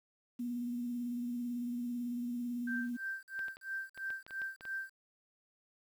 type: tone with vibrato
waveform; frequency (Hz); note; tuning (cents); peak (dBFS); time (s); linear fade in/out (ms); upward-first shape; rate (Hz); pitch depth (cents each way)
sine; 241.6; B3; -38; -35; 0.39-2.97; 10; sine; 18; 28
type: tone with tremolo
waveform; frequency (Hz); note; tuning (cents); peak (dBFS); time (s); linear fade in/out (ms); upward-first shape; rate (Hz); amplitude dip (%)
sine; 1568; G6; 0; -35; 2.67-4.91; 5; sine; 3; 100
type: clicks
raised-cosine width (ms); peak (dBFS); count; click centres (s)
0.3; -34; 10; 3.392 / 3.483 / 3.569 / 3.976 / 4.104 / 4.265 / 4.308 / 4.418 / 4.609 / 4.653
effects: 10-bit